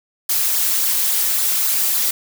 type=noise with flanger; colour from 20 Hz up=blue; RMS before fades=-18 dBFS; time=0.29-2.11 s; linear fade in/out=5 ms; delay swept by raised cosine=0.33 to 5.63 ms; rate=3.6 Hz; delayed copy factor=-0.75; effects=none